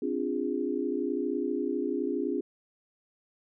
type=chord; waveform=sine; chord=D half-diminished seventh; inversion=third; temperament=equal with one note detuned; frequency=261.6 / 293.7 / 349.2 / 410.1 Hz; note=C4 / D4 / F4 / Ab4; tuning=0 / 0 / 0 / -22 cents; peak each=-33 dBFS; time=0.02-2.41 s; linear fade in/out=5 ms; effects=none